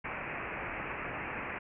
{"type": "low-pass noise", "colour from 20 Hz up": "white", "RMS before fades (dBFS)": -39, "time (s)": [0.04, 1.59], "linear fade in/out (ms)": 10, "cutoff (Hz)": 2600, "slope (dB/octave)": 96, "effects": []}